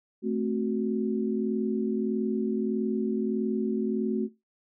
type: chord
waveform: sine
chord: F# diminished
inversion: first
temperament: equal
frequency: 220 / 261.6 / 370 Hz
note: A3 / C4 / F#4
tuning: 0 / 0 / 0 cents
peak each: -28 / -32 / -29 dBFS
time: 0.22-4.29 s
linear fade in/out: 50 ms
effects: noise-tail reverb RT60 0.2 s tail -18 dB re dry